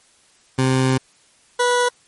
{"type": "tone pair in turn", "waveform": "20% pulse", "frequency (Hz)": [130.81, 489.5], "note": ["C3", "B4"], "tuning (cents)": [0, -15], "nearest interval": "octave + major seventh", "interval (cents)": 2285, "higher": "second", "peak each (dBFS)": -10, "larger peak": "neither", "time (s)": [[0.58, 0.98], [1.59, 1.89]], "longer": "first", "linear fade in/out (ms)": 10, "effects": ["white hiss -55 dBFS RMS until 2.07 s", "MP3 48 kbps"]}